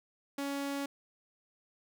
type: tone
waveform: sawtooth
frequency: 280 Hz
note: C#4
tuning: 18 cents sharp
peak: -30 dBFS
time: 0.38-0.86 s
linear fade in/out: 5 ms
effects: none